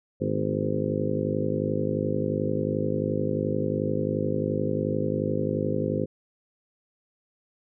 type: harmonic tone with a mistuned harmonic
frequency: 51.4 Hz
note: G#1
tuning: 17 cents flat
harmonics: 2 / 3 / 4 / 5 / 6 / 7 / 8 / 9 / 10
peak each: -33 / -31 / -33 / -33 / -33 / -34 / -32 / -36 / -31 dBFS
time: 0.2-6.06 s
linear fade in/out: 20 ms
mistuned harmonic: 4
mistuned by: +64 cents
effects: none

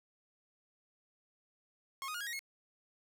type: tone with pitch steps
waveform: sawtooth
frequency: 1084 / 1245.2 / 1430.3 / 1643 / 1887.4 / 2168 Hz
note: C#6 / D#6 / F6 / G#6 / A#6 / C#7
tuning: -39 / +1 / +41 / -19 / +21 / -39 cents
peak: -35 dBFS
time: 2.02-2.392 s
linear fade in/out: 0 ms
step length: 62 ms
effects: none

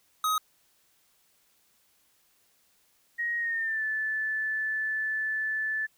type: tone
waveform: square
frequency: 1262 Hz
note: D#6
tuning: 24 cents sharp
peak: -25 dBFS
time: 0.24-0.38 s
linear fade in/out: 2 ms
type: tone with pitch glide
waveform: sine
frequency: 1883 to 1746.8 Hz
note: A#6 to A6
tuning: +17 to -13 cents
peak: -27 dBFS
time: 3.18-5.87 s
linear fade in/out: 20 ms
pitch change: -130 cents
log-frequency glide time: 3.38-3.84 s
effects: white hiss -67 dBFS RMS until 5.97 s

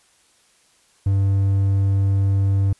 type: tone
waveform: triangle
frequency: 98 Hz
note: G2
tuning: in tune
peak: -13 dBFS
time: 1.06-2.73 s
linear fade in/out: 5 ms
effects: white hiss -58 dBFS RMS until 2.79 s + resampled to 24000 Hz

